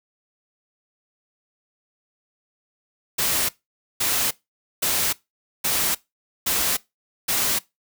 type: noise bursts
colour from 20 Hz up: white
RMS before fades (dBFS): -22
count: 6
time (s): 3.18-7.59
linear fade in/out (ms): 10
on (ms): 310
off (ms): 510
effects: noise-tail reverb RT60 0.2 s tail -21 dB re dry